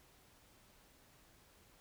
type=silence; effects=pink hiss -66 dBFS RMS until 1.8 s